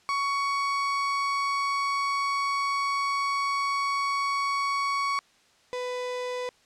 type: tone pair in turn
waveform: 35% pulse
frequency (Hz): 1118 / 498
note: C#6 / B4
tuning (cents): +14 / +14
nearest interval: octave + major second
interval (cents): 1400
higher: first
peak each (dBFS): -23 / -28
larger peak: first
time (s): 0.09-5.19 / 5.73-6.49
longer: first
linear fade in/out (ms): 0
effects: white hiss -61 dBFS RMS until 6.65 s + low-pass 6000 Hz 12 dB/octave